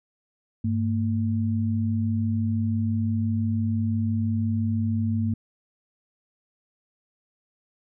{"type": "tone pair together", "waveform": "sine", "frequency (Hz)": [100.82, 226.7], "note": ["G2", "A#3"], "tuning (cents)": [49, -48], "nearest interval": "octave + major second", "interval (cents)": 1403, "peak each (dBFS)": [-24, -25], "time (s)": [0.64, 5.34], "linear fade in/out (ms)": 5, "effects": []}